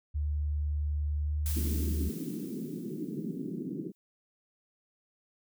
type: tone with pitch glide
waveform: sine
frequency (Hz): 74.1 to 75.13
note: D2 to D2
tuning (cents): +16 to +40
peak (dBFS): -28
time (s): 0.14-2.1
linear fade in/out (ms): 20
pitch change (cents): +24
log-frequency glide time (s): 1.19-1.4
type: noise with exponential decay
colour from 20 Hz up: blue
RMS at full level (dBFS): -37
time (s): 1.46-3.95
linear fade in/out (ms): 0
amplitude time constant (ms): 540
type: band-pass noise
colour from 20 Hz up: pink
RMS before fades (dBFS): -37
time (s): 1.55-3.92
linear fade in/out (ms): 20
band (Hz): 160 to 370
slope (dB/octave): 48
effects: none